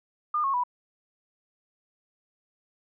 sine tone with pitch steps, 1211 / 1091.4 / 983.6 Hz, D#6 / C#6 / B5, -47 / -27 / -7 cents, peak -23 dBFS, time 0.34-0.637 s, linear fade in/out 5 ms, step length 99 ms, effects none

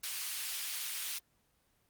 pink high-pass noise, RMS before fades -38 dBFS, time 0.03-1.19 s, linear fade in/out 10 ms, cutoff 2700 Hz, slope 12 dB/octave, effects pink hiss -73 dBFS RMS until 1.89 s + Opus 24 kbps

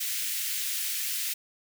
white high-pass noise, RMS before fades -31 dBFS, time 0-1.34 s, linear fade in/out 10 ms, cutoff 1900 Hz, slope 24 dB/octave, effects none

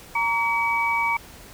sine tone cluster, 929 / 1141 / 2277 Hz, A#5 / C#6 / C#7, -6 / +50 / +46 cents, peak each -23 / -30 / -23 dBFS, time 0.15-1.17 s, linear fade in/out 5 ms, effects pink hiss -45 dBFS RMS until 1.53 s

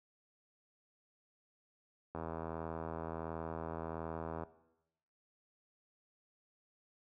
click train, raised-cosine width 1 ms, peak -27 dBFS, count 187, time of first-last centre 2.15-4.435 s, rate 81.4 Hz, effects noise-tail reverb RT60 0.9 s tail -17 dB re dry + high-pass 60 Hz 12 dB/octave

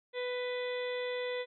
harmonic tone with a mistuned harmonic, 495.8 Hz, B4, 7 cents sharp, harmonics 1 / 2 / 3 / 4 / 5 / 6 / 7 / 8, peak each -34 / -47 / -51 / -42 / -49 / -56 / -46 / -54 dBFS, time 0.13-1.46 s, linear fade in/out 50 ms, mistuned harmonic 6, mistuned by +77 cents, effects none

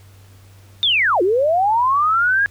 sine linear two-way sweep, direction down then up, 3669 to 338.8 to 1666 Hz, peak -13 dBFS, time 0.83-2.46 s, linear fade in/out 0 ms, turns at 1.22 s, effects added 97 Hz sine -43 dBFS peak until 2.5 s + pink hiss -52 dBFS RMS until 2.5 s

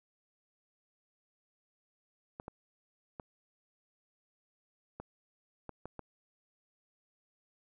clicks, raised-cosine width 1 ms, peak -28 dBFS, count 7, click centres 2.399 / 2.481 / 3.198 / 5 / 5.693 / 5.856 / 5.993 s, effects none

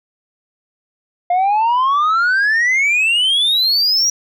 sine exponential sweep, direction up, 698.5 to 5800 Hz, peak -9 dBFS, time 1.3-4.1 s, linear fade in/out 5 ms, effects tanh soft clip ceiling -11 dBFS

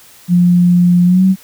sine tone with pitch glide, 176.6 to 189.28 Hz, F3 to F#3, +20 to +40 cents, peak -6 dBFS, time 0.28-1.36 s, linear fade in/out 50 ms, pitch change +120 cents, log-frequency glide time 1.05-1.25 s, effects white hiss -42 dBFS RMS until 1.43 s

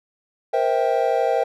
triangle chord, C dominant seventh, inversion third, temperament just, 470.9 / 523.3 / 654.1 / 784.9 Hz, Bb4 / C5 / E5 / G5, +18 / 0 / -14 / +2 cents, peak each -21 dBFS, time 0.53-1.44 s, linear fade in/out 10 ms, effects none

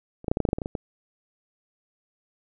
clicks, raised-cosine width 2 ms, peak -29 / -11 / -7 / -10 / -9 / -7 / -11 / -7 / -17 / -17 / -16 / -15 dBFS, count 12, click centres 0.244 / 0.282 / 0.315 / 0.371 / 0.403 / 0.452 / 0.489 / 0.531 / 0.585 / 0.618 / 0.659 / 0.752 s, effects none

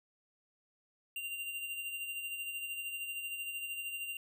square tone with tremolo, 2779 Hz, F7, 9 cents flat, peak -37 dBFS, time 1.16-4.17 s, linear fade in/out 2 ms, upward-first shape sine, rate 13 Hz, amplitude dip 45%, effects none

